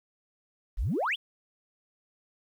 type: exponential sweep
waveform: sine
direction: up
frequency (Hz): 34.61 to 3578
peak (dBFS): -25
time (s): 0.77-1.16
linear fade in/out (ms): 20
effects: tanh soft clip ceiling -21 dBFS + 10-bit